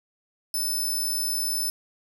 10% pulse tone, 5274 Hz, E8, in tune, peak -19 dBFS, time 0.54-1.7 s, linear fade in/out 2 ms, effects none

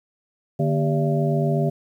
sine tone cluster, 150.4 / 238.2 / 394.7 / 579 / 673 Hz, D3 / A#3 / G4 / D5 / E5, +42 / +38 / +12 / -25 / +36 cents, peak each -20 / -27 / -26 / -29 / -28 dBFS, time 0.59-1.7 s, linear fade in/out 10 ms, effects 9-bit

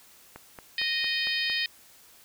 click train, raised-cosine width 0.5 ms, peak -26 dBFS, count 6, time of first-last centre 0.36-1.499 s, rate 4.39 Hz
harmonic tone, 620 Hz, D#5, 6 cents flat, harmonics 3 / 4 / 5 / 6 / 7 / 8, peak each -31 / -32 / -33 / -34 / -34 / -35 dBFS, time 0.78-1.66 s, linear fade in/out 2 ms
effects white hiss -55 dBFS RMS until 2.24 s

